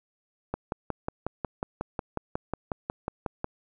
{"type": "click train", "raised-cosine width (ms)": 1, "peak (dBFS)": -15, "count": 17, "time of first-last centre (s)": [0.54, 3.444], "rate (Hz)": 5.51, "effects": []}